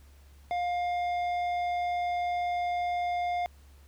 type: tone with tanh clipping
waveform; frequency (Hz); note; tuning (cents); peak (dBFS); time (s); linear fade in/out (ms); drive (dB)
sine; 707; F5; +21; -29; 0.51-3.46; 0; 10
effects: added 70 Hz sine -52 dBFS peak until 3.87 s + pink hiss -63 dBFS RMS until 3.87 s